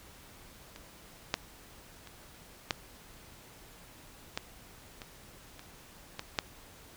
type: clicks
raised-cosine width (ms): 0.2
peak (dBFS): -29 / -10 / -30 / -11 / -15 / -26 / -29 / -19 / -10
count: 9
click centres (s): 0.761 / 1.341 / 2.073 / 2.708 / 4.375 / 5.018 / 5.594 / 6.194 / 6.388
effects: pink hiss -54 dBFS RMS until 6.96 s